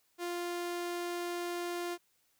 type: tone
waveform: sawtooth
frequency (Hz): 349.2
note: F4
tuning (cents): 0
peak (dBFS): -31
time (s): 0.18-1.98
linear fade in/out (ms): 50
effects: white hiss -73 dBFS RMS until 2.39 s